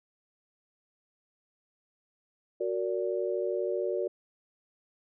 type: chord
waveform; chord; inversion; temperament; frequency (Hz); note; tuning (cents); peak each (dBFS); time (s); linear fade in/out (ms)
sine; Gb augmented; none; just; 370 / 462.5 / 578.1; Gb4 / Bb4 / D5; 0 / -14 / -27; -31 / -33 / -33; 2.6-4.08; 10
effects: none